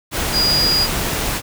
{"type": "tone in noise", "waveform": "sine", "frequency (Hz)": 4873, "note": "D#8", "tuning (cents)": -37, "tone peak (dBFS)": -14, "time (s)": [0.32, 0.88], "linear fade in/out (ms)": 50, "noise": "pink", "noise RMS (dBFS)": -21, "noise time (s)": [0.11, 1.42], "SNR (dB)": 4, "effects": []}